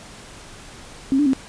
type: tone with pitch steps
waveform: sine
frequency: 269.1 / 293.6 / 265.2 Hz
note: C4 / D4 / C4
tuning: +49 / 0 / +23 cents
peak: -14 dBFS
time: 1.12-1.333 s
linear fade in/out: 0 ms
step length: 71 ms
effects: pink hiss -41 dBFS RMS until 1.48 s + resampled to 22050 Hz